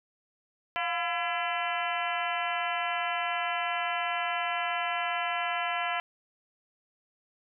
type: harmonic tone with a mistuned harmonic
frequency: 337.2 Hz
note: E4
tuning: 39 cents sharp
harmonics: 2 / 3 / 4 / 5 / 6 / 7 / 8 / 9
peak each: -33 / -35 / -36 / -37 / -38 / -38 / -39 / -40 dBFS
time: 0.76-6 s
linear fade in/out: 0 ms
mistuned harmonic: 2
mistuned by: +74 cents
effects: none